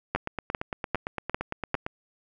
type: two click trains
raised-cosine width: 0.5 ms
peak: -15 / -9 dBFS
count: 16 / 5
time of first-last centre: 0.16-1.865 / 0.15-1.744 s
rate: 8.8 / 2.51 Hz
effects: none